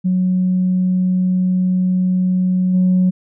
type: tone with level steps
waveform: sine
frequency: 183.7 Hz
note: F#3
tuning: 12 cents flat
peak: -12 / -9 dBFS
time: 0.04-3.11 s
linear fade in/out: 20 ms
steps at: 2.73 s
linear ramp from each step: 20 ms
effects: tanh soft clip ceiling -8 dBFS